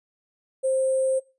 sine tone with sample-and-hold, 526 Hz, C5, 9 cents sharp, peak -20 dBFS, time 0.63-1.2 s, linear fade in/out 20 ms, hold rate 8820 Hz, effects noise-tail reverb RT60 0.3 s tail -21 dB re dry + resampled to 24000 Hz

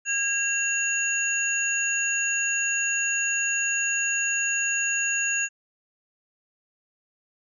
sine tone cluster, 1631 / 2734 / 6770 Hz, G#6 / F7 / G#8, -32 / -37 / +32 cents, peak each -27 dBFS, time 0.05-5.49 s, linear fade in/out 50 ms, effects none

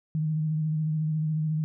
sine tone with vibrato, 155.56 Hz, D#3, in tune, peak -24 dBFS, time 0.15-1.64 s, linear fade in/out 0 ms, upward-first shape sine, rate 14 Hz, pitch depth 31 cents each way, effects none

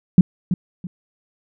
sine tone with echo, 180 Hz, F#3, 47 cents flat, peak -4 dBFS, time 0.18-0.21 s, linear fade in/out 2 ms, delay 330 ms, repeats 2, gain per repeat -11 dB, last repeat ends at 0.87 s, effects none

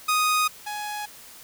sawtooth tone pair in turn, 1244.5 / 836.2 Hz, D#6 / G#5, 0 / +12 cents, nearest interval perfect fifth, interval 688 cents, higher first, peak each -16 / -26 dBFS, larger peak first, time 0.08-0.48 / 0.66-1.06 s, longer neither, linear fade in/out 10 ms, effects white hiss -46 dBFS RMS until 1.43 s

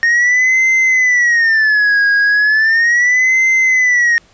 triangle tone with vibrato, 1844 Hz, A#6, 19 cents flat, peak -7 dBFS, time 0.03-4.18 s, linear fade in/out 0 ms, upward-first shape sine, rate 0.36 Hz, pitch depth 200 cents each way, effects pink hiss -49 dBFS RMS until 4.33 s + resampled to 16000 Hz

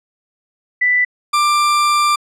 sine / 40% pulse tone pair in turn, 1983 / 1184.2 Hz, B6 / D6, +7 / +14 cents, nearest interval major sixth, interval 893 cents, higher first, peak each -11 dBFS, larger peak neither, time 0.81-1.05 / 1.33-2.16 s, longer second, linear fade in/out 10 ms, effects low-pass 10000 Hz 12 dB/octave

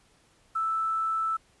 sine tone with quantisation, 1318.5 Hz, E6, in tune, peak -25 dBFS, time 0.55-1.37 s, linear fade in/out 10 ms, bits 9, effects pink hiss -63 dBFS RMS until 1.6 s + resampled to 24000 Hz

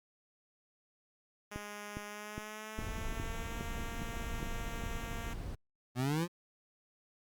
5% pulse tone with pitch glide, 207.1 to 231.1 Hz, G#3 to A#3, -5 to -15 cents, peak -32 dBFS, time 1.51-5.34 s, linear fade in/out 10 ms, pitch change +190 cents, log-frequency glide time 2.06-3.61 s
click train, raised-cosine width 3 ms, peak -27 dBFS, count 9, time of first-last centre 1.56-4.839 s, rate 2.44 Hz
brown noise, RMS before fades -40 dBFS, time 2.78-5.55 s, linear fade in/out 5 ms
25% pulse exponential sweep, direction up, 120 to 180 Hz, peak -27 dBFS, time 5.95-6.28 s, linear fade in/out 50 ms
effects Opus 48 kbps

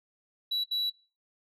sine tone bursts at uneven times, 3926 Hz, B7, 11 cents flat, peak -25 dBFS, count 2, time 0.51-0.64 / 0.71-0.9 s, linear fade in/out 10 ms, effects noise-tail reverb RT60 0.3 s tail -18 dB re dry + tanh soft clip ceiling -26 dBFS

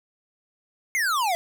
square exponential sweep, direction down, 2193 to 659.3 Hz, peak -22 dBFS, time 0.95-1.35 s, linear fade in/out 0 ms, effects none

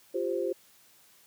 sine chord, F suspended second, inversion none, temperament equal with one note detuned, 349.2 / 394.3 / 523.3 Hz, F4 / G4 / C5, 0 / +10 / 0 cents, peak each -32 dBFS, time 0.14-0.53 s, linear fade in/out 10 ms, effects white hiss -60 dBFS RMS until 1.26 s + high-pass 80 Hz 12 dB/octave

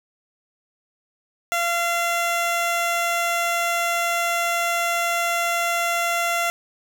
15% pulse tone, 686 Hz, F5, 31 cents flat, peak -14 dBFS, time 1.52-6.5 s, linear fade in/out 0 ms, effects none

